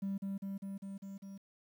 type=tone with echo; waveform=triangle; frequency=196 Hz; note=G3; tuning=in tune; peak=-31 dBFS; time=0.02-0.18 s; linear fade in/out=10 ms; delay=200 ms; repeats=6; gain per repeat=-2 dB; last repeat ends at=1.38 s; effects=tanh soft clip ceiling -30 dBFS + 11-bit